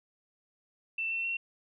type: tone with pitch steps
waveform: sine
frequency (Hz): 2673 / 2698 / 2723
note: E7 / E7 / F7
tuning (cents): +23 / +40 / -44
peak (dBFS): -30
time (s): 0.98-1.37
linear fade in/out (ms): 5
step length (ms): 130
effects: none